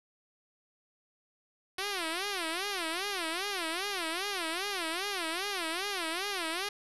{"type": "tone with vibrato", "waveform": "5% pulse", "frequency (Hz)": 362.5, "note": "F#4", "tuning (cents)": -35, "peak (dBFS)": -21, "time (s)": [1.78, 6.69], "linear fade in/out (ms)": 5, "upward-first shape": "sine", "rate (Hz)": 2.5, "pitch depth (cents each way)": 220, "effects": ["resampled to 24000 Hz", "8-bit"]}